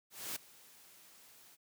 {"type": "noise with ADSR envelope", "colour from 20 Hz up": "white", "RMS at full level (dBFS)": -39, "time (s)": [0.1, 1.57], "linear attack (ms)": 260, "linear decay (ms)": 7, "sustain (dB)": -21, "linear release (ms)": 35, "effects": ["high-pass 100 Hz 12 dB/octave"]}